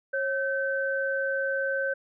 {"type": "tone pair together", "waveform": "sine", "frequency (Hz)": [544, 1538.7], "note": ["C#5", "G6"], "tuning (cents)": [-33, -33], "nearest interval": "octave + tritone", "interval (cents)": 1800, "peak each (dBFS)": -28, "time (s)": [0.13, 1.94], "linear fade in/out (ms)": 10, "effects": []}